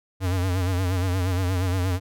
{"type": "tone with vibrato", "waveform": "square", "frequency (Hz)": 91.8, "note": "F#2", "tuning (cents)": -13, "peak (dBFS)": -22, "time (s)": [0.2, 2], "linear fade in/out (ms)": 50, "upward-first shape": "sine", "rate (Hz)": 8.5, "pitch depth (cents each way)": 74, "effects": []}